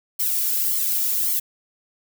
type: noise with flanger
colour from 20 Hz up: violet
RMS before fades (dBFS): -22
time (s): 0.19-1.4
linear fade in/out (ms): 10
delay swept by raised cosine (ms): 0.93 to 2.13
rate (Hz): 1.8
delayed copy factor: +0.9
effects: none